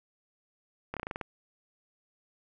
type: slowing click train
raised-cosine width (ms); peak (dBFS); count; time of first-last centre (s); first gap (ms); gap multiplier
0.5; -20; 8; 0.94-1.212; 27; 1.12
effects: none